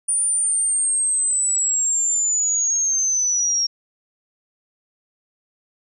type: linear sweep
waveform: sine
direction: down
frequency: 9400 to 5550 Hz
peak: -17 dBFS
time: 0.08-3.67 s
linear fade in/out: 10 ms
effects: none